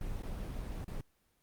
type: noise with dropouts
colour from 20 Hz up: brown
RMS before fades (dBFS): -39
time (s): 0.01-1.01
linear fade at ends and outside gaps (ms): 2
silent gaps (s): 0.224-0.232 / 0.845-0.88
effects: pink hiss -74 dBFS RMS until 1.42 s + Opus 24 kbps